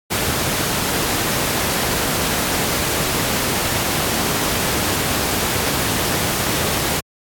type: noise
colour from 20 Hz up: pink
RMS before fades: -19 dBFS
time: 0.1-7.01 s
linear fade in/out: 20 ms
effects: high-pass 80 Hz 12 dB/octave + AAC 64 kbps